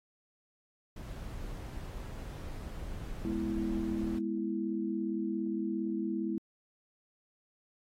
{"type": "noise", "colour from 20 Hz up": "brown", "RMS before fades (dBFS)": -41, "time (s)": [0.96, 4.19], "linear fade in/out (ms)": 5}
{"type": "chord", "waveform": "sine", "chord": "E major", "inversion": "first", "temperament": "equal with one note detuned", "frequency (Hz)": [207.7, 245.1, 329.6], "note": ["G#3", "B3", "E4"], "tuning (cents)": [0, -13, 0], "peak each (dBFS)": [-35, -38, -34], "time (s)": [3.25, 6.38], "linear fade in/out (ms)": 0}
{"effects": ["AAC 48 kbps"]}